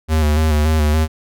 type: tone with vibrato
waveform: square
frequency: 76.9 Hz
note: D#2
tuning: 20 cents flat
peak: -13 dBFS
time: 0.08-1.08 s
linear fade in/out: 50 ms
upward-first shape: square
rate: 3.5 Hz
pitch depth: 40 cents each way
effects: none